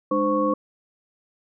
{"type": "tone cluster", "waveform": "sine", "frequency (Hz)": [207.3, 299.6, 518, 1107], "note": ["G#3", "D4", "C5", "C#6"], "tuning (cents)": [-3, 35, -17, -3], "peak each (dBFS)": [-28, -24, -23, -24], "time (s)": [0.11, 0.54], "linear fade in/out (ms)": 5, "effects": []}